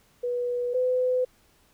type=tone pair in turn; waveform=sine; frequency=488.4 / 505.3 Hz; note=B4 / B4; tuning=-19 / +40 cents; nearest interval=minor second; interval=59 cents; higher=second; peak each=-25 / -21 dBFS; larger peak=second; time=0.23-0.74 / 0.74-1.25 s; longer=neither; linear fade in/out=10 ms; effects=pink hiss -62 dBFS RMS until 1.73 s